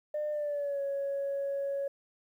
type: tone with pitch glide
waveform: sine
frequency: 600 to 556.6 Hz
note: D5 to C#5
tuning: +37 to +7 cents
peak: -29 dBFS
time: 0.14-1.88 s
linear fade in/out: 5 ms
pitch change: -130 cents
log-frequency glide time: 0.32-0.81 s
effects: tanh soft clip ceiling -27 dBFS + 11-bit